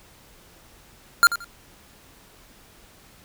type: tone with echo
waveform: square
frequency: 1396.9 Hz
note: F6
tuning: in tune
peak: -11 dBFS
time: 1.23-1.27 s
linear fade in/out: 0 ms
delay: 87 ms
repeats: 2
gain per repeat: -13 dB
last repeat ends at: 1.444 s
effects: pink hiss -52 dBFS RMS until 3.24 s